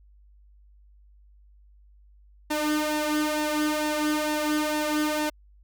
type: tone with flanger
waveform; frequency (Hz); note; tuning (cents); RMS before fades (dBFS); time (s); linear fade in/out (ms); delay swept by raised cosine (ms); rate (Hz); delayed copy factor
sawtooth; 302.8; D#4; -47; -26; 2.5-5.3; 10; 1.1 to 2.7; 2.2; +0.65
effects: added 50 Hz sine -52 dBFS peak until 5.63 s